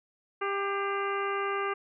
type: harmonic tone with a mistuned harmonic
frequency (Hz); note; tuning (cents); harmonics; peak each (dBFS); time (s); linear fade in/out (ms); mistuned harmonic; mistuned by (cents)
396.7; G4; +21; 1 / 2 / 3 / 4 / 5 / 6 / 7; -32 / -38 / -32 / -38 / -40 / -44 / -43; 0.41-1.74; 10; 5; +52
effects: none